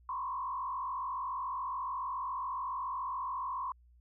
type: tone with frequency modulation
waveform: sine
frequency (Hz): 1046.5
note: C6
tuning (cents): 0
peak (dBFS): -34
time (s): 0.09-3.72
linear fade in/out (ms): 2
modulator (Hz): 47.1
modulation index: 1.5
effects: added 60 Hz sine -59 dBFS peak until 4 s